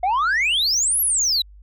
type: exponential two-way sweep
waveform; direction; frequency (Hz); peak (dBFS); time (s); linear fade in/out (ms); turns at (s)
sine; up then down; 700 to 11840 to 3824; -14; 0.03-1.42; 5; 1.01
effects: tanh soft clip ceiling -16 dBFS + added 50 Hz sine -42 dBFS peak until 1.62 s